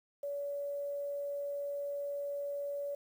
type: tone with quantisation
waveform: sine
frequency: 569 Hz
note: C#5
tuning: 45 cents sharp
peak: -35 dBFS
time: 0.23-2.95 s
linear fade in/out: 5 ms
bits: 10
effects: none